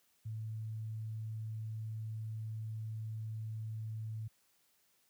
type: tone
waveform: sine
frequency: 110 Hz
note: A2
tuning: in tune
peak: -38 dBFS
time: 0.25-4.28 s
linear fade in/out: 10 ms
effects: white hiss -73 dBFS RMS until 5.09 s + high-pass 60 Hz 12 dB/octave